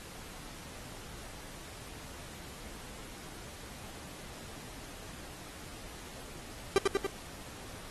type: tone with echo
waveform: 45% pulse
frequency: 393.1 Hz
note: G4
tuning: 5 cents sharp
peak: -21 dBFS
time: 6.76-6.78 s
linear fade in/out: 0 ms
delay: 95 ms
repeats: 3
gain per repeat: -3 dB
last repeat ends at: 7.065 s
effects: pink hiss -48 dBFS RMS until 7.9 s + AAC 32 kbps